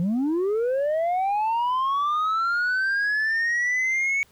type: linear sweep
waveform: sine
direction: up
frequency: 164.81 to 2233 Hz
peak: -18 dBFS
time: 0-4.23 s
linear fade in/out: 0 ms
effects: tanh soft clip ceiling -20 dBFS + pink hiss -58 dBFS RMS until 4.31 s